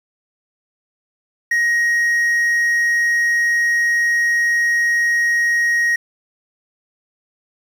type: tone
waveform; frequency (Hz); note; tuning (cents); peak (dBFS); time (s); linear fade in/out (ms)
triangle; 1882; A#6; +16; -12; 1.51-5.96; 5
effects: 7-bit